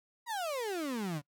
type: exponential sweep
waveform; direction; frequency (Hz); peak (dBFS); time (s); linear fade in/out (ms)
35% pulse; down; 987.8 to 138.59; -32; 0.26-1.22; 50
effects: noise-tail reverb RT60 0.1 s tail -23 dB re dry